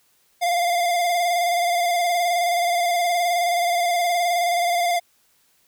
square tone with vibrato, 698.5 Hz, F5, in tune, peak -19 dBFS, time 0.41-5 s, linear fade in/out 20 ms, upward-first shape square, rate 19 Hz, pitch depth 29 cents each way, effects white hiss -62 dBFS RMS until 5.67 s

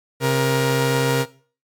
sawtooth tone pair together, 133.89 / 472.2 Hz, C3 / A#4, +40 / +22 cents, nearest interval octave + minor seventh, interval 2182 cents, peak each -15 / -16 dBFS, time 0.2-1.26 s, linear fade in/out 50 ms, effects noise-tail reverb RT60 0.4 s tail -18 dB re dry + MP3 96 kbps

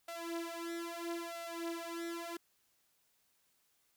sawtooth tone with flanger, 337.5 Hz, E4, 41 cents sharp, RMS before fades -42 dBFS, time 0.08-2.37 s, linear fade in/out 5 ms, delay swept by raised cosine 1.4 to 5.4 ms, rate 0.76 Hz, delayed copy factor +1, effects white hiss -75 dBFS RMS until 3.96 s

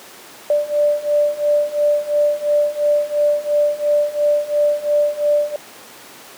sine beating tone pair, 587.3 / 590.2 Hz, D5 / D5, 0 / +8 cents, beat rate 2.9 Hz, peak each -18 / -16 dBFS, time 0.5-5.56 s, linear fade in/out 2 ms, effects pink hiss -39 dBFS RMS until 6.37 s + high-pass 300 Hz 12 dB/octave

